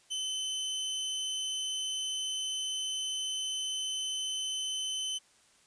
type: tone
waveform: sawtooth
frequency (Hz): 3049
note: G7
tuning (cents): -49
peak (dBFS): -29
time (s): 0.1-5.19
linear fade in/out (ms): 20
effects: white hiss -64 dBFS RMS until 5.66 s + resampled to 22050 Hz